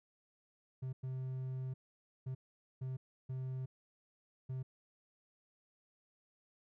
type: tone bursts at uneven times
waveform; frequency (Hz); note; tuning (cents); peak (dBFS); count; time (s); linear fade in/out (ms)
triangle; 130; C3; -11; -36; 6; 0.82-0.93 / 1.03-1.74 / 2.26-2.35 / 2.81-2.97 / 3.29-3.66 / 4.49-4.63; 10
effects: none